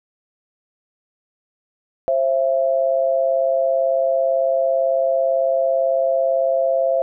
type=tone pair together; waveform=sine; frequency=531 / 669 Hz; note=C5 / E5; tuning=+25 / +25 cents; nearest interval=major third; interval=400 cents; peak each=-18 dBFS; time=2.08-7.02 s; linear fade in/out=0 ms; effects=none